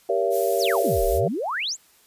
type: chord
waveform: sine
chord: G diminished seventh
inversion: none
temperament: just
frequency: 392 / 470.4 / 564.5 / 677.4 Hz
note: G4 / Bb4 / Db5 / Fb5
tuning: 0 / +16 / +31 / +47 cents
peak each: -25 dBFS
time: 0.09-1.28 s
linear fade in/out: 5 ms
type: noise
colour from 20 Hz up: violet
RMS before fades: -31 dBFS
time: 0.3-1.21 s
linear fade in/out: 50 ms
type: exponential two-way sweep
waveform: sine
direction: down then up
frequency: 8120 to 30.25 to 8120 Hz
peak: -24 dBFS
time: 0.58-1.77 s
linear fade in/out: 50 ms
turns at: 1.05 s
effects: white hiss -57 dBFS RMS until 2.06 s + resampled to 32000 Hz